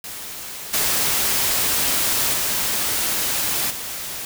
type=noise with level steps; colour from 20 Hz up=white; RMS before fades=-33 / -20 / -22 / -30 dBFS; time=0.04-4.25 s; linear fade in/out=2 ms; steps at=0.73 / 2.33 / 3.7 s; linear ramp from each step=10 ms; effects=none